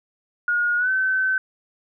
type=tone with pitch glide; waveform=sine; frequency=1436 to 1530.2 Hz; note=F6 to G6; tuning=+48 to -42 cents; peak=-18 dBFS; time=0.48-1.38 s; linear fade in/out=2 ms; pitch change=+110 cents; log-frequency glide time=0.77-0.9 s; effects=none